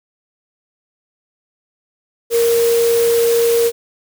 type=tone in noise; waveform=sine; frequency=466.2 Hz; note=A#4; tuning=in tune; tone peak=-11 dBFS; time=2.3-3.72 s; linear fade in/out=50 ms; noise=white; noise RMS=-24 dBFS; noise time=2.3-3.72 s; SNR=+10 dB; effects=none